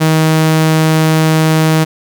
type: tone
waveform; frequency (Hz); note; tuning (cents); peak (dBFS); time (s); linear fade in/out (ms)
sawtooth; 158.3; D#3; +30; -4; 0-1.85; 20
effects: none